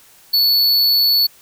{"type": "tone", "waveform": "square", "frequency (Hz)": 4435, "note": "C#8", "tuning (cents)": 0, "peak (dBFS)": -12, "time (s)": [0.33, 1.27], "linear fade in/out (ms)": 10, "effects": ["white hiss -48 dBFS RMS until 1.41 s"]}